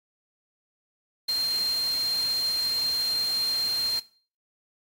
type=tone in noise; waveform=sine; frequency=4186 Hz; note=C8; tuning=in tune; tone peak=-23 dBFS; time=1.28-4 s; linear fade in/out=10 ms; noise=white; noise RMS=-38 dBFS; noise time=1.28-4 s; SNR=+12 dB; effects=noise-tail reverb RT60 0.4 s tail -18 dB re dry + AAC 48 kbps